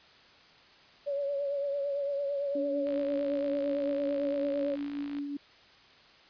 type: tone with vibrato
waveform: sine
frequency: 564 Hz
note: C#5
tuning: 30 cents sharp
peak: -29 dBFS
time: 1.06-4.76 s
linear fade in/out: 20 ms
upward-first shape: triangle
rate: 8.9 Hz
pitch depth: 46 cents each way
type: tone with tremolo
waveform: sine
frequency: 285.5 Hz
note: D4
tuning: 49 cents flat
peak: -31 dBFS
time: 2.55-5.37 s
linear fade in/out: 5 ms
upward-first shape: triangle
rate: 5.4 Hz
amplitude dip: 40%
type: click train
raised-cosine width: 0.3 ms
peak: -31 dBFS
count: 130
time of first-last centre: 2.87-5.186 s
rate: 55.7 Hz
effects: white hiss -57 dBFS RMS until 6.29 s + resampled to 11025 Hz